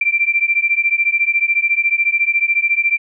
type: beating tone pair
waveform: sine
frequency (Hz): 2349 / 2363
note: D7 / D7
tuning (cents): 0 / +10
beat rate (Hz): 14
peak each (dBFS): -16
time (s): 0.01-2.98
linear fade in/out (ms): 5
effects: none